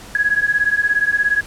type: beating tone pair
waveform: sine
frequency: 1661.2 / 1678.2 Hz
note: G#6 / G#6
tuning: 0 / +18 cents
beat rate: 17 Hz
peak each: -17 dBFS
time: 0.15-1.41 s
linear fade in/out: 2 ms
effects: pink hiss -38 dBFS RMS until 1.46 s + low-pass 11000 Hz 12 dB/octave